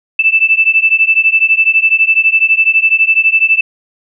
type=beating tone pair; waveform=sine; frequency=2637 / 2649 Hz; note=E7 / E7; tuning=0 / +8 cents; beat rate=12 Hz; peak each=-10 dBFS; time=0.19-3.61 s; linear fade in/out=5 ms; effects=none